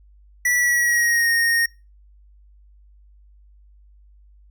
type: tone with pitch glide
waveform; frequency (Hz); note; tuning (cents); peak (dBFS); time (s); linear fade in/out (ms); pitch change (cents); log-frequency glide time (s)
square; 1954 to 1856.1; B6 to A#6; -19 to -8; -17; 0.45-1.66; 5; -89; 0.56-1.3
effects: noise-tail reverb RT60 0.3 s tail -26 dB re dry + added 50 Hz sine -48 dBFS peak until 4.5 s